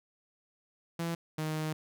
sawtooth tone pair in turn, 167.8 / 155.73 Hz, E3 / D#3, +31 / +2 cents, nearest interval minor second, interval 129 cents, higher first, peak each -28 dBFS, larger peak neither, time 0.99-1.15 / 1.38-1.73 s, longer second, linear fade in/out 5 ms, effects none

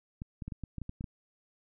clicks, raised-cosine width 5 ms, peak -26 dBFS, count 10, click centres 0.219 / 0.422 / 0.48 / 0.522 / 0.637 / 0.783 / 0.817 / 0.894 / 1.009 / 1.042 s, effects none

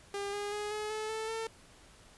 sawtooth tone with pitch steps, 401.6 / 409.1 / 416.7 / 424.5 / 432.4 / 440.5 / 448.7 Hz, G4 / G#4 / G#4 / G#4 / A4 / A4 / A4, +42 / -26 / +6 / +38 / -30 / +2 / +34 cents, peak -31 dBFS, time 0.14-1.47 s, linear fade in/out 2 ms, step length 190 ms, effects pink hiss -58 dBFS RMS until 2.17 s + resampled to 24000 Hz

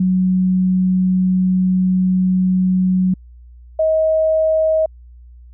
sine tone pair in turn, 185 / 633.9 Hz, F#3 / D#5, 0 / +32 cents, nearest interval octave + major sixth, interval 2132 cents, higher second, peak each -12 dBFS, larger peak neither, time 0-3.14 / 3.79-4.86 s, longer first, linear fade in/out 5 ms, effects added 60 Hz sine -38 dBFS peak until 5.53 s

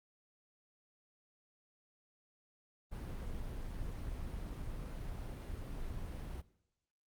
brown noise, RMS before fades -42 dBFS, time 2.91-6.42 s, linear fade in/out 20 ms, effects noise-tail reverb RT60 0.8 s tail -19 dB re dry + Opus 32 kbps

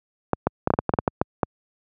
clicks, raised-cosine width 1 ms, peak -4 dBFS, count 12, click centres 0.333 / 0.47 / 0.674 / 0.704 / 0.738 / 0.789 / 0.893 / 0.938 / 0.988 / 1.078 / 1.215 / 1.432 s, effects high-pass 80 Hz 12 dB/octave

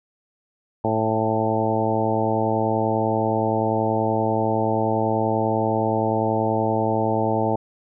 harmonic tone with a mistuned harmonic, 110.4 Hz, A2, 6 cents sharp, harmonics 1 / 2 / 3 / 4 / 5 / 6 / 7 / 8, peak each -27 / -27 / -27 / -27 / -27 / -27 / -27 / -27 dBFS, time 0.84-7.56 s, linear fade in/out 5 ms, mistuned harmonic 7, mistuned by +24 cents, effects none

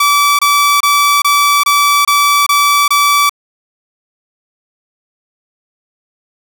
sawtooth tone bursts, 1154 Hz, D6, 31 cents flat, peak -4 dBFS, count 8, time 0-3.295 s, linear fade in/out 5 ms, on 390 ms, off 25 ms, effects none

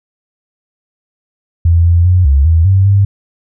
sine tone with pitch steps, 84.4 / 85.6 / 90.5 / 69.1 / 81.8 / 96.2 / 99.4 Hz, E2 / F2 / F#2 / C#2 / E2 / G2 / G2, +41 / -34 / -38 / -5 / -13 / -32 / +25 cents, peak -5 dBFS, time 1.65-3.05 s, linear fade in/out 5 ms, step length 200 ms, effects none

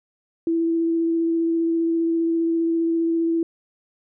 sine tone with vibrato, 331.3 Hz, E4, 9 cents sharp, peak -18 dBFS, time 0.47-3.43 s, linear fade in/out 2 ms, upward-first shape square, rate 15 Hz, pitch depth 8 cents each way, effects none

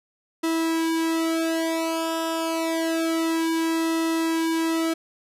sawtooth tone with flanger, 326.7 Hz, E4, 15 cents flat, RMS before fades -24 dBFS, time 0.43-4.94 s, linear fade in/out 10 ms, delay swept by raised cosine 1.3 to 2.6 ms, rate 0.28 Hz, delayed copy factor -1, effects resampled to 32000 Hz

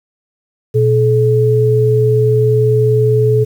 sine tone pair together, 120.58 / 429.7 Hz, B2 / A4, -41 / -41 cents, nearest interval octave + minor seventh, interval 2200 cents, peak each -11 dBFS, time 0.74-3.45 s, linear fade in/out 20 ms, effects 7-bit

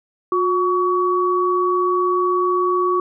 sine tone pair together, 360.7 / 1129 Hz, F#4 / C#6, -44 / +31 cents, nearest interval octave + minor sixth, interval 1975 cents, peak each -18 / -18 dBFS, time 0.32-3 s, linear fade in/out 2 ms, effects none

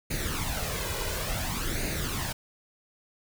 pink noise with flanger, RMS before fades -31 dBFS, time 0.1-2.33 s, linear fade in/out 10 ms, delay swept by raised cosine 0.45 to 2.05 ms, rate 0.57 Hz, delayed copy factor +0.65, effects none

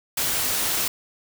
white noise, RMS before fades -24 dBFS, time 0.17-0.88 s, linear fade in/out 5 ms, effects none

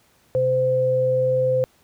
sine tone pair together, 128.75 / 515 Hz, C3 / C5, -28 / -28 cents, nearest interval 2 octaves, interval 2400 cents, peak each -26 / -17 dBFS, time 0.35-1.64 s, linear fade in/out 0 ms, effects pink hiss -59 dBFS RMS until 1.83 s + high-pass 60 Hz 12 dB/octave

